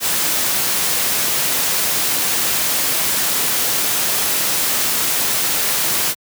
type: noise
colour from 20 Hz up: white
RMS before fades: -18 dBFS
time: 0-6.15 s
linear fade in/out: 50 ms
effects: high-pass 100 Hz 12 dB/octave